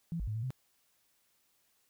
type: tone with pitch steps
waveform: sine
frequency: 167.8 / 52.8 / 106.8 / 112.2 / 128.9 Hz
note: E3 / G#1 / G#2 / A2 / C3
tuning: +31 / +29 / +49 / +34 / -26 cents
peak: -33 dBFS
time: 0.12-0.505 s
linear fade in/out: 0 ms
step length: 77 ms
effects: white hiss -73 dBFS RMS until 1.89 s